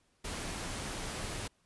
pink noise, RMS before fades -39 dBFS, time 0.24-1.48 s, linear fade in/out 10 ms, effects pink hiss -72 dBFS RMS until 1.65 s + resampled to 24000 Hz

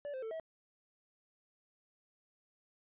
triangle tone with pitch steps, 578 / 521 / 445 / 645 Hz, D5 / C5 / A4 / E5, -28 / -7 / +20 / -38 cents, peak -37 dBFS, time 0.05-0.398 s, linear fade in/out 0 ms, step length 87 ms, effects resampled to 8000 Hz

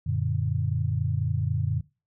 sine chord, Gb augmented, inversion none, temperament equal, 92.5 / 116.54 / 146.83 Hz, Gb2 / Bb2 / D3, 0 / 0 / 0 cents, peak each -28 dBFS, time 0.06-1.81 s, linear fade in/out 10 ms, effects noise-tail reverb RT60 0.3 s tail -20 dB re dry

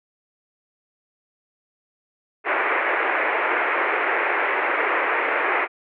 white band-pass noise, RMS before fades -22 dBFS, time 2.44-5.68 s, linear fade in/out 50 ms, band 330 to 2300 Hz, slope 48 dB/octave, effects none

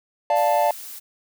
triangle chord, D minor, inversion none, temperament equal, 587.3 / 698.5 / 880 Hz, D5 / F5 / A5, 0 / 0 / 0 cents, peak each -19 dBFS, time 0.3-0.71 s, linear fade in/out 2 ms
blue noise, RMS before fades -37 dBFS, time 0.35-1 s, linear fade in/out 20 ms
effects none

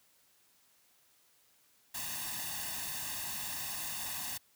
white noise with comb filter, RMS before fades -39 dBFS, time 1.94-4.38 s, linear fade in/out 10 ms, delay 1.1 ms, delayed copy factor +0.8, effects white hiss -68 dBFS RMS until 4.55 s + high-pass 60 Hz 12 dB/octave

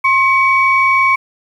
sine tone pair together, 1068 / 2263 Hz, C6 / C#7, +35 / +35 cents, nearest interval octave + minor second, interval 1300 cents, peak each -11 dBFS, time 0.04-1.16 s, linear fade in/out 10 ms, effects tanh soft clip ceiling -1 dBFS + 7-bit

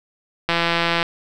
click train, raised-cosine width 0.3 ms, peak -3 dBFS, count 92, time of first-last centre 0.49-1.028 s, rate 169 Hz, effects none

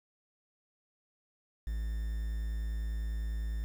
triangle tone with quantisation, 55 Hz, A1, in tune, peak -30 dBFS, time 1.67-3.64 s, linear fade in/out 0 ms, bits 9, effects none

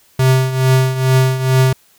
square tone with tremolo, 130.6 Hz, C3, 3 cents flat, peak -8 dBFS, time 0.19-1.73 s, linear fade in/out 5 ms, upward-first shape triangle, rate 2.3 Hz, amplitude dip 75%, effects white hiss -52 dBFS RMS until 1.98 s

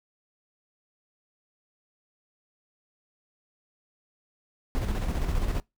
brown noise with tremolo, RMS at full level -26 dBFS, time 4.75-5.6 s, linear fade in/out 0 ms, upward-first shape square, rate 15 Hz, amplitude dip 40%, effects noise-tail reverb RT60 0.2 s tail -24 dB re dry

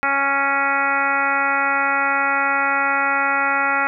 harmonic tone, 277.2 Hz, C#4, in tune, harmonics 1 / 2 / 3 / 4 / 5 / 6 / 7 / 8 / 9, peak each -32 / -30 / -23 / -27 / -20 / -29 / -24 / -28 / -28 dBFS, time 0.03-3.87 s, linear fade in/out 0 ms, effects none

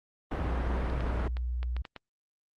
pink low-pass noise, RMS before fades -34 dBFS, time 0.31-1.28 s, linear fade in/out 5 ms, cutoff 1500 Hz, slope 12 dB/octave
sine tone, 60.8 Hz, B1, 26 cents flat, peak -29 dBFS, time 0.4-1.82 s, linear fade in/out 5 ms
clicks, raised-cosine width 0.3 ms, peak -25 dBFS, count 7, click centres 0.9 / 1.007 / 1.369 / 1.63 / 1.766 / 1.852 / 1.963 s
effects Opus 32 kbps

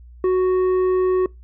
sine tone with tanh clipping, 370 Hz, F#4, in tune, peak -16 dBFS, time 0.24-1.26 s, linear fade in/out 2 ms, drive 7 dB, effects noise-tail reverb RT60 0.2 s tail -24 dB re dry + added 60 Hz sine -40 dBFS peak until 1.43 s

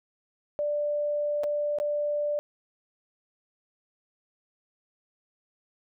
sine tone with dropouts, 589 Hz, D5, 5 cents sharp, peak -25 dBFS, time 0.59-2.39 s, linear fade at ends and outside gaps 0 ms, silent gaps 1.435-1.44 / 1.786-1.8 s, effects none

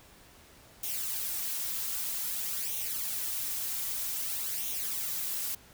blue noise with flanger, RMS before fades -34 dBFS, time 0.83-5.55 s, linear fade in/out 5 ms, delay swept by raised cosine 0.31 to 3.81 ms, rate 0.52 Hz, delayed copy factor +0.6, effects pink hiss -56 dBFS RMS until 5.73 s

